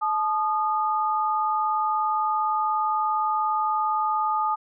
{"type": "tone pair together", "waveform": "sine", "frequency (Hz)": [864, 1226.8], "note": ["A5", "D#6"], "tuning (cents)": [-32, -25], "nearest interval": "tritone", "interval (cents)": 607, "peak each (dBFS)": -24, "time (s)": [0.01, 4.56], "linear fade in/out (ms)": 20, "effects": []}